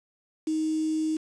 sine tone with quantisation, 313.8 Hz, D#4, 15 cents sharp, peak -24 dBFS, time 0.47-1.17 s, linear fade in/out 5 ms, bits 7, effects resampled to 24000 Hz

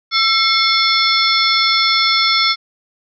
sine tone cluster, 1341 / 2163 / 3469 / 4331 / 5310 Hz, E6 / C#7 / A7 / C#8 / E8, +29 / -43 / -25 / -41 / +12 cents, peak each -18 dBFS, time 0.11-2.56 s, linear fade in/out 50 ms, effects none

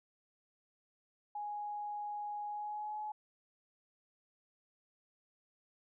sine tone with pitch glide, 830.6 to 848.1 Hz, G#5 to G#5, 0 to +36 cents, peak -38 dBFS, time 1.35-3.12 s, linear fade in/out 5 ms, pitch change +36 cents, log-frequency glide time 2.47-2.98 s, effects none

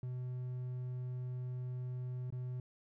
triangle tone with dropouts, 125.7 Hz, B2, 31 cents sharp, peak -36 dBFS, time 0.03-2.6 s, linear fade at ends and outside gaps 2 ms, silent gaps 2.304-2.324 s, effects none

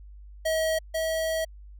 square tone pair in turn, 639 / 643.4 Hz, D#5 / E5, +46 / -42 cents, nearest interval unison, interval 12 cents, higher second, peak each -24 / -26 dBFS, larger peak first, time 0.45-0.79 / 0.94-1.45 s, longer second, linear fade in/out 10 ms, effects added 50 Hz sine -43 dBFS peak until 1.79 s

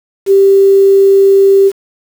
sine tone with quantisation, 392 Hz, G4, in tune, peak -3 dBFS, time 0.26-1.72 s, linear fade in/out 50 ms, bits 5, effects none

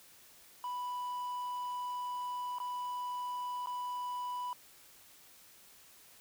triangle tone with dropouts, 987.8 Hz, B5, in tune, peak -34 dBFS, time 0.64-4.53 s, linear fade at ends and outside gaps 1 ms, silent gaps 2.585-2.601 / 3.66-3.671 s, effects white hiss -59 dBFS RMS until 6.2 s

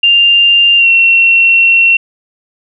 sine tone with pitch glide, 2794 to 2722 Hz, F7 to F7, 0 to -45 cents, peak -4 dBFS, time 0.03-1.97 s, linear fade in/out 5 ms, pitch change -45 cents, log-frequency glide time 0.77-0.88 s, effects none

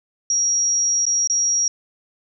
sine tone with dropouts, 5670 Hz, F8, 25 cents sharp, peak -16 dBFS, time 0.3-1.68 s, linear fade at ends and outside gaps 2 ms, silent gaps 1.054-1.065 / 1.274-1.298 s, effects none

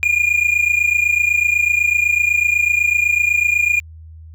triangle tone pair together, 2413 / 2441 Hz, D7 / D#7, +46 / -34 cents, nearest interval unison, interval 20 cents, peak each -14 / -15 dBFS, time 0.03-3.8 s, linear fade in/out 0 ms, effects added 80 Hz sine -35 dBFS peak until 4.34 s

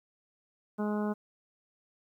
harmonic tone, 209.6 Hz, G#3, 16 cents sharp, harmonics 1 / 2 / 3 / 4 / 5 / 6 / 7, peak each -30 / -36 / -40 / -42 / -44 / -46 / -47 dBFS, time 0.78-1.14 s, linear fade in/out 20 ms, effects 11-bit

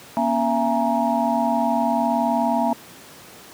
sine tone cluster, 237.6 / 277.2 / 673 / 839 / 940 Hz, A#3 / C#4 / E5 / G#5 / A#5, +33 / 0 / +36 / +17 / +14 cents, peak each -22 / -28 / -23 / -25 / -24 dBFS, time 0.17-2.73 s, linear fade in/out 0 ms, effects pink hiss -43 dBFS RMS until 3.53 s + high-pass 150 Hz 12 dB/octave

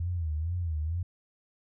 sine tone with vibrato, 82.41 Hz, E2, in tune, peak -28 dBFS, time 0-1.03 s, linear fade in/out 5 ms, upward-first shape sine, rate 2.2 Hz, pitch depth 140 cents each way, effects none

